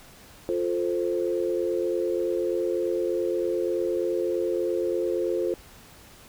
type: chord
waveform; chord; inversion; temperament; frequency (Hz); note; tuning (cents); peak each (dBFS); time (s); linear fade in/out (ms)
sine; F major; none; equal with one note detuned; 351.3 / 440 / 523.3; F4 / A4 / C5; +10 / 0 / 0; -26 / -29 / -29; 0.49-5.54; 0
effects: pink hiss -50 dBFS RMS until 6.28 s